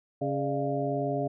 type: harmonic tone with a mistuned harmonic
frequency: 138.59 Hz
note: C#3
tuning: in tune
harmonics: 1 / 2 / 3 / 4 / 5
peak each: -33 / -33 / -33 / -33 / -33 dBFS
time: 0.21-1.28 s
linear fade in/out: 10 ms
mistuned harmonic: 4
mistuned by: +120 cents
effects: none